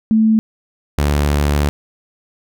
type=tone pair in turn; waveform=sine / sawtooth; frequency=220 / 72.82 Hz; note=A3 / D2; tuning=0 / -14 cents; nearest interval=octave + perfect fifth; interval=1914 cents; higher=first; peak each=-9 dBFS; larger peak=neither; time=0.11-0.39 / 0.98-1.69 s; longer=second; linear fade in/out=0 ms; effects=none